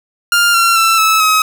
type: tone with pitch steps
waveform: sawtooth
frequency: 1400 / 1367.2 / 1335.2 / 1304 / 1273.5 Hz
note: F6 / F6 / E6 / E6 / D#6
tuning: +4 / -37 / +22 / -19 / +40 cents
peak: -5 dBFS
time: 0.32-1.42 s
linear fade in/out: 2 ms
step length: 220 ms
effects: none